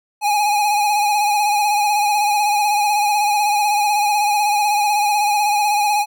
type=tone with vibrato; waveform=square; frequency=830.6 Hz; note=G#5; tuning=in tune; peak=-15 dBFS; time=0.21-6.06 s; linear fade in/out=50 ms; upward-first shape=sine; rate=16 Hz; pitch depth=41 cents each way; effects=none